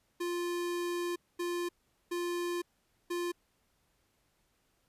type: tone bursts at uneven times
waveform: square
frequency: 349.2 Hz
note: F4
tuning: in tune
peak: -33 dBFS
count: 4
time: 0.2-1.16 / 1.39-1.69 / 2.11-2.62 / 3.1-3.32 s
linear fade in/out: 10 ms
effects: pink hiss -74 dBFS RMS until 4.88 s + resampled to 32000 Hz